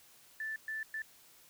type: tone bursts at uneven times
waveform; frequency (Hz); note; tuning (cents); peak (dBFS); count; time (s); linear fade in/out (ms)
sine; 1760; A6; 0; -36; 3; 0.4-0.56 / 0.68-0.83 / 0.94-1.02; 2
effects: white hiss -61 dBFS RMS until 1.49 s